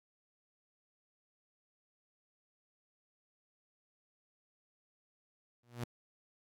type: tone with exponential growth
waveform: sawtooth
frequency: 120 Hz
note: B2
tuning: 49 cents flat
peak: -30 dBFS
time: 5.63-5.84 s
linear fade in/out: 5 ms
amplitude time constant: 44 ms
effects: AAC 48 kbps